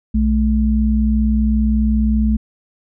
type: tone pair together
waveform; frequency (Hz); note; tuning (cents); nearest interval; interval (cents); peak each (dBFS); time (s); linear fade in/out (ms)
sine; 61.44 / 216.3; B1 / A3; -8 / -29; octave + minor seventh; 2179; -15; 0.14-2.37; 10
effects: none